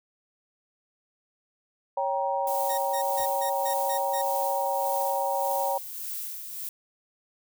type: chord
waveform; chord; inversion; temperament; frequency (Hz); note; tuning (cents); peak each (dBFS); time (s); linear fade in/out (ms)
sine; G diminished; second; equal with one note detuned; 554.4 / 784 / 942.1; Db5 / G5 / Bb5; 0 / 0 / +18; -29; 1.97-5.78; 5
type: noise with tremolo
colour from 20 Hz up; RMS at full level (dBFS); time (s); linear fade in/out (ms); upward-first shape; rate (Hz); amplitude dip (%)
violet; -34; 2.47-6.69; 2; sine; 1.7; 45
type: tone bursts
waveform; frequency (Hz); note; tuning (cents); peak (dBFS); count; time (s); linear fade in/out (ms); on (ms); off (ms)
5% pulse; 1864.7; A#6; 0; -23; 7; 2.69-4.22; 10; 90; 150
type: noise with exponential decay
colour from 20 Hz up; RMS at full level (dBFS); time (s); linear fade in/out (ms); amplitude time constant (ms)
brown; -41; 3.2-3.31; 1; 22
effects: none